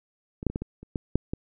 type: clicks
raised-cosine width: 3 ms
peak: -22 / -9 / -21 / -15 / -19 / -30 / -15 / -8 / -16 dBFS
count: 9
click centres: 0.429 / 0.467 / 0.5 / 0.559 / 0.62 / 0.83 / 0.958 / 1.156 / 1.335 s
effects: none